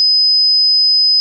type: tone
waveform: sine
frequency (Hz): 5030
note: D#8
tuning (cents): +18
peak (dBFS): -8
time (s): 0-1.2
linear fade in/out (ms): 0
effects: none